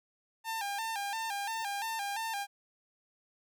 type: tone with vibrato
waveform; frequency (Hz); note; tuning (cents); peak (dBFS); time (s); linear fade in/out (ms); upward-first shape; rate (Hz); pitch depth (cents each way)
sawtooth; 850; G#5; +40; -30; 0.44-2.47; 50; square; 2.9; 97
effects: none